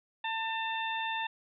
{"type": "harmonic tone", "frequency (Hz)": 896, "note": "A5", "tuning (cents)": 31, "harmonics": [1, 2, 3, 4], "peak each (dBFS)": [-34, -37, -39, -40], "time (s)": [0.24, 1.27], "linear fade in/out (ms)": 5, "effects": []}